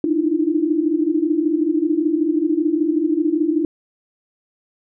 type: tone cluster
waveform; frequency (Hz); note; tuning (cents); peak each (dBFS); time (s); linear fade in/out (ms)
sine; 299.4 / 312.7 / 337.9; D4 / D#4 / E4; +33 / +9 / +43; -20; 0.04-3.65; 2
effects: none